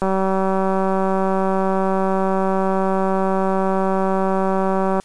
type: click train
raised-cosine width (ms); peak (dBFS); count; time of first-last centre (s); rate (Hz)
1; -7; 952; 0.02-4.999; 191
effects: white hiss -51 dBFS RMS until 5.04 s + resampled to 22050 Hz

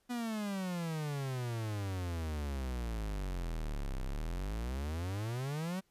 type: exponential two-way sweep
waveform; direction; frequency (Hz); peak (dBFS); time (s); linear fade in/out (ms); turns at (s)
45% pulse; down then up; 248 to 31.57 to 194.3; -35; 0.09-5.81; 20; 4.02
effects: pink hiss -75 dBFS RMS until 5.9 s + resampled to 32000 Hz

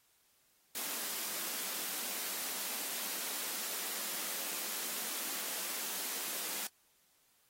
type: high-pass noise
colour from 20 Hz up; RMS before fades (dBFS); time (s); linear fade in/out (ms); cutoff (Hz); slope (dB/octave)
white; -39; 0.75-6.67; 2; 180; 96
effects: white hiss -71 dBFS RMS until 7.49 s + AAC 48 kbps

